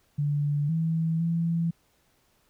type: tone with pitch steps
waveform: sine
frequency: 145.7 / 162.7 / 167.2 Hz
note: D3 / E3 / E3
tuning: -13 / -22 / +25 cents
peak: -23 dBFS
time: 0.18-1.71 s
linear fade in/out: 10 ms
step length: 510 ms
effects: pink hiss -67 dBFS RMS until 2.49 s